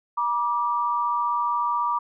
sine tone pair together, 960.1 / 1174.7 Hz, B5 / D6, -49 / 0 cents, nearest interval minor third, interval 349 cents, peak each -24 dBFS, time 0.17-1.99 s, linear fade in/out 10 ms, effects none

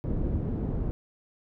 pink low-pass noise, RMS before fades -29 dBFS, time 0.04-0.91 s, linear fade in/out 0 ms, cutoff 310 Hz, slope 12 dB/octave, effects none

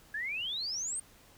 sine exponential sweep, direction up, 1657 to 8940 Hz, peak -33 dBFS, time 0.14-1 s, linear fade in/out 5 ms, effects pink hiss -59 dBFS RMS until 1.37 s

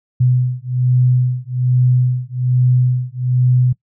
sine beating tone pair, 125.1 / 126.3 Hz, B2 / B2, +23 / +39 cents, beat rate 1.2 Hz, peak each -15 dBFS, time 0.2-3.73 s, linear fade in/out 10 ms, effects noise-tail reverb RT60 0.1 s tail -21 dB re dry

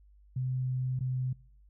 sine tone with dropouts, 128.4 Hz, C3, 32 cents flat, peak -29 dBFS, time 0.36-1.33 s, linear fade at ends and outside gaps 5 ms, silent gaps 0.992-1.007 s, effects noise-tail reverb RT60 0.6 s tail -23 dB re dry + added 50 Hz sine -56 dBFS peak until 1.69 s

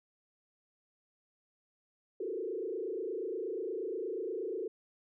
sine tone with frequency modulation, 408 Hz, G#4, 31 cents flat, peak -34 dBFS, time 2.2-4.68 s, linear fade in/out 5 ms, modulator 28.4 Hz, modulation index 2.2, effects none

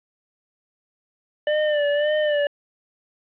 square tone with vibrato, 594 Hz, D5, 20 cents sharp, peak -19 dBFS, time 1.47-2.47 s, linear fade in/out 2 ms, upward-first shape sine, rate 1.8 Hz, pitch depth 50 cents each way, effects resampled to 8000 Hz + 8-bit

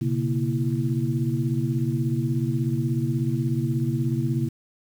sine tone cluster, 122.8 / 139.3 / 234 / 329.9 Hz, B2 / C#3 / A#3 / E4, -9 / +9 / +7 / +1 cents, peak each -26 / -25 / -29 / -30 dBFS, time 0.01-4.49 s, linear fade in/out 10 ms, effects 8-bit

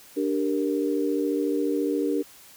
sine chord, G minor, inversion second, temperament equal, 293.7 / 392 / 466.2 Hz, D4 / G4 / Bb4, 0 / 0 / 0 cents, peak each -25 / -28 / -28 dBFS, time 0.16-2.23 s, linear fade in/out 20 ms, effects white hiss -50 dBFS RMS until 2.56 s

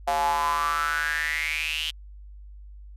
square tone with high-pass filter sweep, 77.78 Hz, D#2, in tune, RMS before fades -26 dBFS, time 0.07-1.91 s, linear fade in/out 10 ms, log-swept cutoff 730 to 3100 Hz, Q 8.1, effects added 50 Hz sine -41 dBFS peak until 2.96 s + resampled to 32000 Hz

